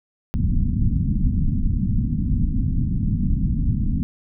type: low-pass noise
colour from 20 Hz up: pink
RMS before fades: -20 dBFS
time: 0.34-4.03 s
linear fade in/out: 0 ms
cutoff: 250 Hz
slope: 48 dB/octave
effects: none

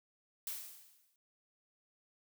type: noise with exponential decay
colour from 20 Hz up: blue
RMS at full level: -39 dBFS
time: 0.47-1.16 s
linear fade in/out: 1 ms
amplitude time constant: 150 ms
effects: none

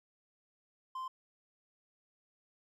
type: tone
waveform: triangle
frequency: 1040 Hz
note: C6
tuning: 11 cents flat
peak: -36 dBFS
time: 0.95-1.08 s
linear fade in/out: 5 ms
effects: none

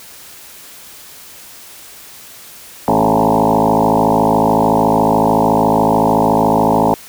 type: tone with frequency modulation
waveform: sine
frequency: 554.4 Hz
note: C#5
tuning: in tune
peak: -9 dBFS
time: 2.88-6.94 s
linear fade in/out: 0 ms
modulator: 53.8 Hz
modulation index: 7.3
effects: white hiss -37 dBFS RMS until 7.08 s

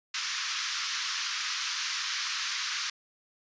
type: band-pass noise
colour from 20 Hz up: white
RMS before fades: -33 dBFS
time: 0.14-2.9 s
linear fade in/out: 5 ms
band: 1100 to 6200 Hz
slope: 48 dB/octave
effects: resampled to 16000 Hz

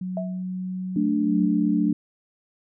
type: tone with pitch glide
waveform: sine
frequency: 184.1 to 186.45 Hz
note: F#3 to F#3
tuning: -8 to +14 cents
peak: -27 dBFS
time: 0.01-1.46 s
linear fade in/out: 5 ms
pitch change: +22 cents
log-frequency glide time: 0.37-1.32 s
type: tone with exponential decay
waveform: sine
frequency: 650 Hz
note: E5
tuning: 24 cents flat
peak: -24 dBFS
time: 0.17-0.43 s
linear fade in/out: 2 ms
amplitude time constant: 56 ms
type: chord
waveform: sine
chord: D major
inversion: first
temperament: equal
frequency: 185 / 220 / 293.7 Hz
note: F#3 / A3 / D4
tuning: 0 / 0 / 0 cents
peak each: -24 / -23 / -22 dBFS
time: 0.96-1.93 s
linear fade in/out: 5 ms
effects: none

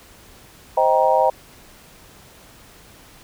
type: chord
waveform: sine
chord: C minor seventh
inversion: none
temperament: just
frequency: 523.3 / 627.9 / 784.9 / 941.9 Hz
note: C5 / Eb5 / G5 / Bb5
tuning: 0 / +16 / +2 / +18 cents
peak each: -19 dBFS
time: 0.77-1.3 s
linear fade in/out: 5 ms
effects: pink hiss -47 dBFS RMS until 3.23 s

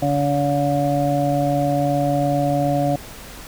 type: harmonic tone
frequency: 142.7 Hz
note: D3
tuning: 49 cents flat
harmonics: 1 / 2 / 4 / 5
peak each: -22 / -22 / -22 / -22 dBFS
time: 0.02-2.96 s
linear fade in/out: 5 ms
effects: added 50 Hz sine -47 dBFS peak until 3.47 s + pink hiss -38 dBFS RMS until 3.47 s

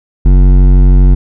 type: tone with hard clipping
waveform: sine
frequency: 46.36 Hz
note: F#1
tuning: 4 cents sharp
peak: -4 dBFS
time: 0.25-1.15 s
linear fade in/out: 10 ms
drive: 12 dB
effects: none

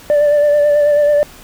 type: tone with vibrato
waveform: sine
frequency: 587.3 Hz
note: D5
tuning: in tune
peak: -6 dBFS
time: 0.1-1.23 s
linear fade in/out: 0 ms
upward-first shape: sine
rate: 9.2 Hz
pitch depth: 25 cents each way
effects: tanh soft clip ceiling -7 dBFS + pink hiss -39 dBFS RMS until 1.43 s

